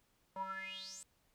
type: tone with band-pass filter sweep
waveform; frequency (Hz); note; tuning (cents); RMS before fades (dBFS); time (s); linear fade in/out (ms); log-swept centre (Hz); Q
square; 190.9; G3; -46; -45; 0.36-1.03; 2; 800 to 8400; 9.9
effects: pink hiss -75 dBFS RMS until 1.34 s